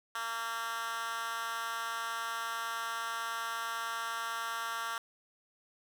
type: tone with high-pass filter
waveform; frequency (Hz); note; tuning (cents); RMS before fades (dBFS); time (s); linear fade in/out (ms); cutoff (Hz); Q
10% pulse; 229.1; A#3; -30; -37; 0.15-4.98; 2; 1300; 2
effects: none